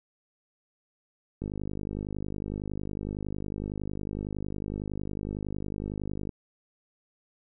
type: click train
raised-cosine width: 3 ms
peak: -21 dBFS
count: 249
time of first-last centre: 1.42-6.292 s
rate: 50.9 Hz
effects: none